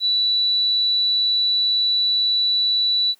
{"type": "tone", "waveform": "sine", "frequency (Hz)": 3951, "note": "B7", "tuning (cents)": 0, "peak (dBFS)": -16, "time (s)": [0, 3.15], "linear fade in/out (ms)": 50, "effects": ["white hiss -59 dBFS RMS until 3.19 s", "high-pass 200 Hz 12 dB/octave"]}